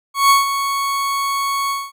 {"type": "tone with ADSR envelope", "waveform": "40% pulse", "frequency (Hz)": 1109, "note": "C#6", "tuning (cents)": 0, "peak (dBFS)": -7, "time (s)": [0.14, 1.92], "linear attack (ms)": 160, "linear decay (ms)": 150, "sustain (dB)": -10, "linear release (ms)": 220, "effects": []}